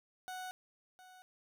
30% pulse tone with echo, 740 Hz, F#5, in tune, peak -39 dBFS, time 0.28-0.51 s, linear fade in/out 0 ms, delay 710 ms, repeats 1, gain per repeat -14 dB, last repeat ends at 1.22 s, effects none

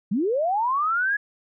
sine linear sweep, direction up, 174.61 to 1700 Hz, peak -20 dBFS, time 0.11-1.17 s, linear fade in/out 10 ms, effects none

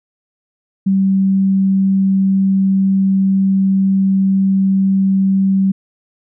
sine tone, 193 Hz, G3, 27 cents flat, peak -10 dBFS, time 0.86-5.72 s, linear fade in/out 10 ms, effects none

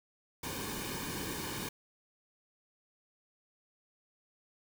pink noise with comb filter, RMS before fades -39 dBFS, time 0.43-1.69 s, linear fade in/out 5 ms, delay 1.5 ms, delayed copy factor -0.7, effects none

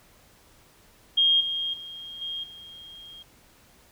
sine tone with level steps, 3234 Hz, G#7, 47 cents flat, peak -17 / -26 / -37 / -30 / -42 dBFS, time 1.17-3.23 s, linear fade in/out 10 ms, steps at 1.4 / 1.73 / 2.21 / 2.43 s, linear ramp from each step 10 ms, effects pink hiss -57 dBFS RMS until 3.91 s

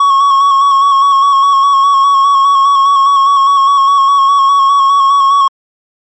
triangle tone with vibrato, 1107 Hz, C#6, 3 cents flat, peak -3 dBFS, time 0-5.48 s, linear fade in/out 5 ms, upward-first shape square, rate 4.9 Hz, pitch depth 26 cents each way, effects MP3 32 kbps

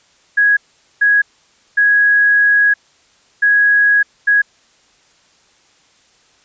sine tone bursts at uneven times, 1661.2 Hz, G#6, in tune, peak -8 dBFS, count 5, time 0.37-0.57 / 1.01-1.22 / 1.77-2.74 / 3.42-4.03 / 4.27-4.42 s, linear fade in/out 10 ms, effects white hiss -53 dBFS RMS until 6.44 s + resampled to 16000 Hz

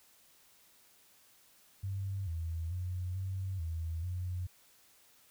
sine tone with pitch steps, 97.4 / 82.3 / 90.4 / 95 / 81.7 / 90 Hz, G2 / E2 / F#2 / F#2 / E2 / F#2, -11 / -2 / -40 / +46 / -15 / -47 cents, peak -34 dBFS, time 1.83-4.47 s, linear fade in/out 10 ms, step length 440 ms, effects white hiss -64 dBFS RMS until 5.3 s

